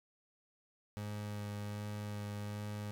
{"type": "tone with vibrato", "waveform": "30% pulse", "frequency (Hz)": 103.83, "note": "G#2", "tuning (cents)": 0, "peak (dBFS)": -37, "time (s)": [0.97, 2.91], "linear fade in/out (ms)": 0, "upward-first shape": "sine", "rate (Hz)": 1.3, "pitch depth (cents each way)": 11, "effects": []}